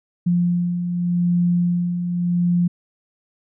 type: beating tone pair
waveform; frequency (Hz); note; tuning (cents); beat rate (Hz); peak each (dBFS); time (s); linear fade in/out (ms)
sine; 174.4 / 175.25; F3 / F3; -2 / +6; 0.85; -26 / -17; 0.26-2.68; 10
effects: none